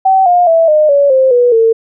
sine tone with pitch steps, 765 / 709.7 / 658.3 / 610.7 / 566.5 / 525.5 / 487.5 / 452.3 Hz, G5 / F5 / E5 / D#5 / C#5 / C5 / B4 / A4, -42 / +28 / -3 / -32 / +37 / +7 / -23 / +48 cents, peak -5 dBFS, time 0.05-1.73 s, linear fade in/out 10 ms, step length 210 ms, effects none

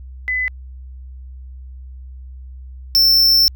sine / square tone pair in turn, 2010 / 5366 Hz, B6 / E8, +30 / +30 cents, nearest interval octave + perfect fourth, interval 1700 cents, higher second, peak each -17 / -10 dBFS, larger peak second, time 0.28-0.48 / 2.95-3.48 s, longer second, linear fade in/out 0 ms, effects added 64 Hz sine -32 dBFS peak until 3.55 s

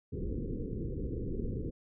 pink low-pass noise, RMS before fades -36 dBFS, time 0.12-1.71 s, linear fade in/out 10 ms, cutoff 490 Hz, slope 96 dB/octave, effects none

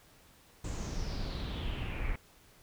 brown noise with low-pass filter sweep, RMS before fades -36 dBFS, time 0.64-2.16 s, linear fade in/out 5 ms, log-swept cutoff 7600 to 2100 Hz, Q 5.4, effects pink hiss -61 dBFS RMS until 2.62 s

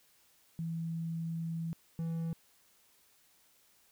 sine / triangle tone pair in turn, 164.81 / 164.81 Hz, E3 / E3, 0 / 0 cents, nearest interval unison, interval 0 cents, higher neither, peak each -34 / -31 dBFS, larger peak second, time 0.59-1.73 / 1.99-2.33 s, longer first, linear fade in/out 0 ms, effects white hiss -67 dBFS RMS until 3.91 s

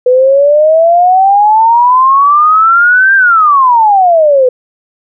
sine exponential two-way sweep, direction up then down, 493.9 to 1600 to 493.9 Hz, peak -3 dBFS, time 0.06-4.49 s, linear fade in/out 5 ms, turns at 3.15 s, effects none

